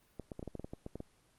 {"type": "clicks", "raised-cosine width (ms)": 2, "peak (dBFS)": -28, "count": 12, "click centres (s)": [0.197, 0.318, 0.394, 0.428, 0.477, 0.553, 0.596, 0.645, 0.735, 0.864, 0.956, 1.004], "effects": ["pink hiss -69 dBFS RMS until 1.38 s", "Opus 24 kbps"]}